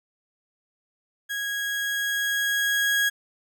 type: tone with level ramp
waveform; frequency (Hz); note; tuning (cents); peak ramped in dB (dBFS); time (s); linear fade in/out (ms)
35% pulse; 1649; G#6; -13; -26 to -18; 1.29-3.1; 20
effects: none